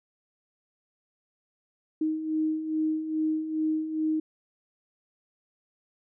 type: beating tone pair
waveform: sine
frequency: 311.1 / 313.5 Hz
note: D#4 / D#4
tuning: 0 / +13 cents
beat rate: 2.4 Hz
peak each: -33 / -26 dBFS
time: 2.01-4.2 s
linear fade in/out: 5 ms
effects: none

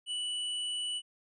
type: tone with tanh clipping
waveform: sine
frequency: 2960 Hz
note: F#7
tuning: in tune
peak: -34 dBFS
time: 0.06-1.02 s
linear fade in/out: 50 ms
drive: 16 dB
effects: resampled to 24000 Hz

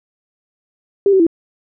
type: tone with pitch steps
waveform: sine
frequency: 398 / 381.6 / 332.2 Hz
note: G4 / G4 / E4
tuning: +26 / -47 / +13 cents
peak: -8 dBFS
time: 1.06-1.267 s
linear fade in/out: 2 ms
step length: 69 ms
effects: none

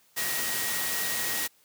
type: tone in noise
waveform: sine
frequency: 1893 Hz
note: A#6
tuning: 26 cents sharp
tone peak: -35 dBFS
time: 0.16-1.48 s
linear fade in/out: 20 ms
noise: white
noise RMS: -30 dBFS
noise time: 0.16-1.48 s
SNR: -8 dB
effects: white hiss -63 dBFS RMS until 1.64 s + high-pass 100 Hz 12 dB/octave

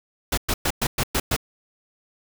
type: noise bursts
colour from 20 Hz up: pink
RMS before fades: -22 dBFS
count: 7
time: 0.32-1.365 s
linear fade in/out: 5 ms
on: 55 ms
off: 110 ms
effects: none

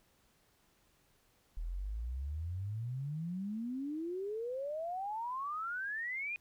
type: exponential sweep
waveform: sine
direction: up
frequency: 38.89 to 2488 Hz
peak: -36 dBFS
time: 1.57-6.36 s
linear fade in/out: 0 ms
effects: pink hiss -71 dBFS RMS until 6.4 s

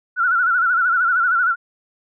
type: tone with vibrato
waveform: sine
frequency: 1417 Hz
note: F6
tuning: 25 cents sharp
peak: -14 dBFS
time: 0.16-1.56 s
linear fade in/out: 50 ms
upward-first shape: sine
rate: 13 Hz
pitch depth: 97 cents each way
effects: none

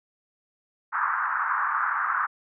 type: band-pass noise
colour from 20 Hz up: pink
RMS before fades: -26 dBFS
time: 0.92-2.27 s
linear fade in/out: 20 ms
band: 1000 to 1600 Hz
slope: 48 dB/octave
effects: none

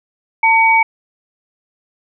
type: tone pair together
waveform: sine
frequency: 897.6 / 2260 Hz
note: A5 / C#7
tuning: +34 / +33 cents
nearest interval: octave + major third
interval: 1599 cents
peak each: -11 dBFS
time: 0.43-0.83 s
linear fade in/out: 5 ms
effects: none

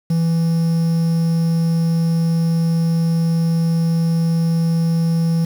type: tone with quantisation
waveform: triangle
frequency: 165.5 Hz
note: E3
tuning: 7 cents sharp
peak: -12 dBFS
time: 0.1-5.45 s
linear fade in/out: 5 ms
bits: 6
effects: none

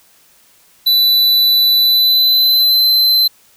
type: tone with pitch glide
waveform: square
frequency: 3980 to 4068 Hz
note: B7 to C8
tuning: +13 to -50 cents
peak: -9 dBFS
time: 0.86-3.28 s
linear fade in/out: 10 ms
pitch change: +37 cents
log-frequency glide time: 1.79-2.88 s
effects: white hiss -50 dBFS RMS until 3.56 s

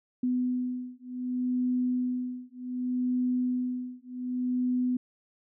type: beating tone pair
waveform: sine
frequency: 249.9 / 250.56 Hz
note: B3 / B3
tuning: +21 / +25 cents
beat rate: 0.66 Hz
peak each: -30 dBFS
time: 0.23-4.97 s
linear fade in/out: 5 ms
effects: none

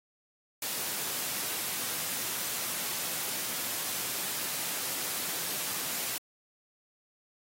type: high-pass noise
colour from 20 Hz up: white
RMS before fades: -34 dBFS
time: 0.62-6.18 s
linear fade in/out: 2 ms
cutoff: 110 Hz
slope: 24 dB/octave
effects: AAC 48 kbps

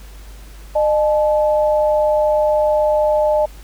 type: tone pair together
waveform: sine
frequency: 607.6 / 861 Hz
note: D#5 / A5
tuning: -41 / -38 cents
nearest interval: tritone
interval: 603 cents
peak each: -13 / -20 dBFS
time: 0.75-3.46 s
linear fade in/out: 10 ms
effects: added 50 Hz sine -35 dBFS peak until 3.63 s + pink hiss -45 dBFS RMS until 3.63 s

